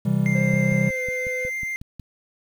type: chord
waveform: triangle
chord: C major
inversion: none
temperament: just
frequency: 130.81 / 163.52 / 196.22 Hz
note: C3 / E3 / G3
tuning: 0 / -14 / +2 cents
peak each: -21 / -21 / -20 dBFS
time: 0.05-0.9 s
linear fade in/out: 10 ms
type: tone with vibrato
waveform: triangle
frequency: 2093 Hz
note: C7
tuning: in tune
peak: -24 dBFS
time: 0.26-1.76 s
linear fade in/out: 0 ms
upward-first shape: sine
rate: 7.1 Hz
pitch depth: 10 cents each way
type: tone with pitch glide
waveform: triangle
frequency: 530 to 506.9 Hz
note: C5 to B4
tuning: +22 to +45 cents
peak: -26 dBFS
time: 0.34-1.5 s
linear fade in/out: 20 ms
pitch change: -77 cents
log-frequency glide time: 0.88-1 s
type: click train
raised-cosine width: 5 ms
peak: -25 dBFS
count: 9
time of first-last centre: 0.54-1.997 s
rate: 5.49 Hz
effects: 8-bit